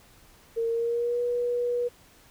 sine tone with pitch glide, 458.9 to 484.2 Hz, A#4 to B4, -27 to -34 cents, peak -24 dBFS, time 0.56-1.89 s, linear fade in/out 20 ms, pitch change +93 cents, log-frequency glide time 0.68-1.21 s, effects pink hiss -56 dBFS RMS until 2.3 s

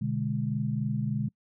sine chord, G# diminished, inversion first, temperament equal, 123.47 / 146.83 / 207.7 Hz, B2 / D3 / G#3, 0 / 0 / 0 cents, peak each -31 dBFS, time 0.01-1.29 s, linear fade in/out 10 ms, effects noise-tail reverb RT60 0.1 s tail -25 dB re dry

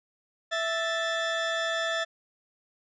30% pulse tone pair together, 659.3 / 1760 Hz, E5 / A6, 0 / 0 cents, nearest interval octave + perfect fourth, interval 1700 cents, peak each -27 dBFS, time 0.51-2.05 s, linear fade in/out 20 ms, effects resampled to 16000 Hz

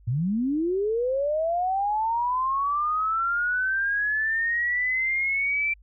sine linear sweep, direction up, 108.4 to 2349 Hz, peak -22 dBFS, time 0.07-5.74 s, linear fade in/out 10 ms, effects added 50 Hz sine -50 dBFS peak until 5.82 s

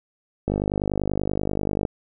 click train, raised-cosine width 2 ms, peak -10 dBFS, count 70, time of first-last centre 0.48-1.852 s, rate 50.3 Hz, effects none

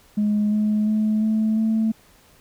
sine tone with pitch steps, 209.3 / 212.2 / 215.2 / 218.2 / 221.2 Hz, G#3 / G#3 / A3 / A3 / A3, +14 / +38 / -38 / -14 / +9 cents, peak -16 dBFS, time 0.17-1.92 s, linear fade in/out 10 ms, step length 350 ms, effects tanh soft clip ceiling -14 dBFS + pink hiss -54 dBFS RMS until 2.4 s

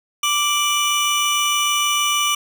25% pulse tone pair together, 1174.7 / 2960 Hz, D6 / F#7, 0 / 0 cents, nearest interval octave + major third, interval 1600 cents, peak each -16 dBFS, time 0.23-2.35 s, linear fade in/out 5 ms, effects none

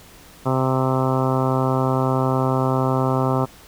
harmonic tone, 130.81 Hz, C3, in tune, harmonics 1 / 2 / 3 / 4 / 5 / 6 / 7 / 8 / 9 / 10, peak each -21 / -24 / -26 / -27 / -28 / -29 / -29 / -30 / -31 / -31 dBFS, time 0.45-3.46 s, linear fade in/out 20 ms, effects pink hiss -46 dBFS RMS until 3.67 s

